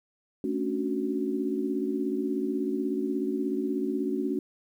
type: chord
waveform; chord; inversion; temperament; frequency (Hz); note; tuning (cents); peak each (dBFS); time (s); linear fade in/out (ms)
sine; D major seventh; second; equal; 220 / 277.2 / 293.7 / 370; A3 / C#4 / D4 / F#4; 0 / 0 / 0 / 0; -33 / -30 / -35 / -31; 0.44-4.39; 2
effects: 10-bit